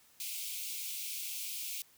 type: high-pass noise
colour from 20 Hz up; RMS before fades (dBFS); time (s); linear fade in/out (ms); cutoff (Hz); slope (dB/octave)
white; -40; 0.2-1.82; 2; 2200; 96
effects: white hiss -64 dBFS RMS until 1.97 s